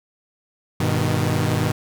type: chord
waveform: sawtooth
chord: G augmented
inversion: none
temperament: equal with one note detuned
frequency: 100.29 / 123.47 / 155.56 Hz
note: G2 / B2 / D#3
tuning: +40 / 0 / 0 cents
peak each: -19 dBFS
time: 0.8-1.72 s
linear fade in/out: 5 ms
effects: none

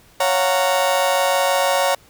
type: chord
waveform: 35% pulse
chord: Gb major seventh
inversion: second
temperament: just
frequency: 555 / 693.7 / 740 / 925 Hz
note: Db5 / F5 / Gb5 / Bb5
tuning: +2 / -12 / 0 / -14 cents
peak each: -17 / -23 / -21 / -21 dBFS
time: 0.2-1.95 s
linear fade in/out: 5 ms
effects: pink hiss -51 dBFS RMS until 2.09 s

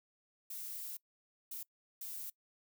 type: noise bursts at uneven times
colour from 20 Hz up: violet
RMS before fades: -44 dBFS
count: 3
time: 0.5-0.97 / 1.51-1.63 / 2.01-2.3 s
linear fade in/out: 5 ms
effects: noise-tail reverb RT60 0.1 s tail -23 dB re dry

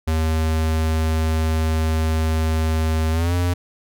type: tone with pitch glide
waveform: square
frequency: 79.6 to 88.32 Hz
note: D#2 to F2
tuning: +40 to +20 cents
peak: -18 dBFS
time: 0.07-3.54 s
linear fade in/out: 10 ms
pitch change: +180 cents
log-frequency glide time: 3.11-3.34 s
effects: none

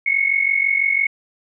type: tone pair together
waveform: sine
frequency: 2171 / 2217 Hz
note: C#7 / C#7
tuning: -37 / 0 cents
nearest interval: unison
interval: 37 cents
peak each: -18 dBFS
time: 0.06-1.07 s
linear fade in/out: 5 ms
effects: none

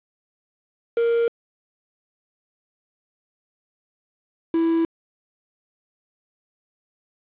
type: tone pair in turn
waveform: triangle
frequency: 466.2 / 329.7 Hz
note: A#4 / E4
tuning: 0 / 0 cents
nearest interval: tritone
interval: 600 cents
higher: first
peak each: -15 / -15 dBFS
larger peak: neither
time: 0.97-1.28 / 4.54-4.85 s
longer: neither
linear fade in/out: 2 ms
effects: resampled to 8000 Hz + 7-bit

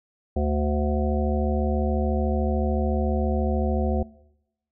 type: harmonic tone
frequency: 73.9 Hz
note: D2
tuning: 11 cents sharp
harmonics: 1 / 3 / 5 / 7 / 9 / 10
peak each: -23 / -28 / -30 / -31 / -33 / -33 dBFS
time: 0.36-4.03 s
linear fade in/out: 5 ms
effects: noise-tail reverb RT60 0.9 s tail -22 dB re dry

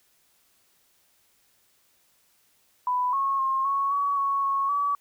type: tone with pitch steps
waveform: sine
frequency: 994 / 1094 / 1068 / 1106 / 1130 / 1109 / 1101 / 1143 Hz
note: B5 / C#6 / C6 / C#6 / C#6 / C#6 / C#6 / D6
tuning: +11 / -23 / +35 / -4 / +33 / 0 / -12 / -47 cents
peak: -22 dBFS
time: 2.87-4.95 s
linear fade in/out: 2 ms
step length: 260 ms
effects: white hiss -65 dBFS RMS until 5 s

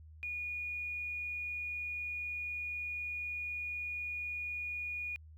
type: tone with quantisation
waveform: sine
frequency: 2448 Hz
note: D#7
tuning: 29 cents flat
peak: -36 dBFS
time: 0.23-5.16 s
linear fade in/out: 0 ms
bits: 11
effects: added 78 Hz sine -51 dBFS peak until 5.37 s + MP3 96 kbps

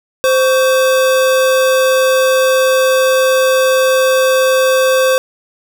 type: tone pair together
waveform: square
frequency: 520.6 / 1129 Hz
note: C5 / C#6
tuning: -9 / +31 cents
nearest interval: octave + minor second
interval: 1340 cents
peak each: -10 / -20 dBFS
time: 0.24-5.18 s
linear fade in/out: 0 ms
effects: none

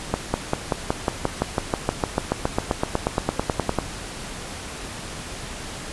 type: accelerating click train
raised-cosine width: 1 ms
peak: -5 dBFS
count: 27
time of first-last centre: 0.14-3.787 s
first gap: 200 ms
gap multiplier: 0.97
effects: pink hiss -34 dBFS RMS until 5.92 s + resampled to 24000 Hz

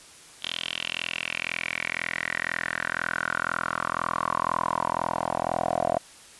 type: tone with band-pass filter sweep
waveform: 10% pulse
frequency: 42 Hz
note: E1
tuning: 33 cents sharp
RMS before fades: -29 dBFS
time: 0.42-5.99 s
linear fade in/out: 10 ms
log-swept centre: 3300 to 690 Hz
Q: 5.7
effects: white hiss -49 dBFS RMS until 6.39 s + resampled to 24000 Hz

